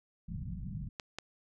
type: low-pass noise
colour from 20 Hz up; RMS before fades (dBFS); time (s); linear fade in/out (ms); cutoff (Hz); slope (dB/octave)
white; -40; 0.28-0.89; 5; 190; 48
type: clicks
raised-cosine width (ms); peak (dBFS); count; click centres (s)
0.2; -21; 2; 0.998 / 1.186
effects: none